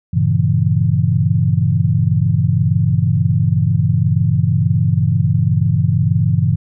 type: chord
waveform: sine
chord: G diminished seventh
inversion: none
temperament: equal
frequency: 98 / 116.54 / 138.59 / 164.81 Hz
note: G2 / Bb2 / Db3 / Fb3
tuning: 0 / 0 / 0 / 0 cents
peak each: -17 dBFS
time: 0.13-6.56 s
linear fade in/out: 10 ms
effects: none